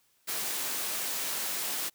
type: high-pass noise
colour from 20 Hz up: white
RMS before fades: -33 dBFS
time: 0.27-1.9 s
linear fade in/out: 20 ms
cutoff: 210 Hz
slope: 12 dB/octave
effects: white hiss -69 dBFS RMS until 1.94 s